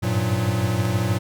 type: tone cluster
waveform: square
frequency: 96.6 / 103 / 115.8 / 183 Hz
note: G2 / G#2 / A#2 / F#3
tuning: -25 / -14 / -11 / -19 cents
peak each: -27 / -29 / -23 / -28 dBFS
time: 0.02-1.19 s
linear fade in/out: 20 ms
effects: none